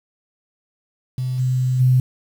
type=tone with level steps; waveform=sine; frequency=127.8 Hz; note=C3; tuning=40 cents flat; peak=-20 / -16 / -11 dBFS; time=1.18-2 s; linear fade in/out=2 ms; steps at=1.38 / 1.79 s; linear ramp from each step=20 ms; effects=7-bit